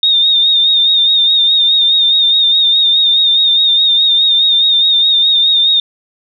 sine tone with vibrato, 3675 Hz, A#7, 25 cents flat, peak -7 dBFS, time 0.03-5.8 s, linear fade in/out 2 ms, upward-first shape sine, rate 4.8 Hz, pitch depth 48 cents each way, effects none

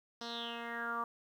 10% pulse tone with low-pass filter sweep, 234.1 Hz, A#3, 8 cents sharp, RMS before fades -40 dBFS, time 0.21-1.04 s, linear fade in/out 2 ms, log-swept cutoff 4900 to 1100 Hz, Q 7.6, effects 11-bit

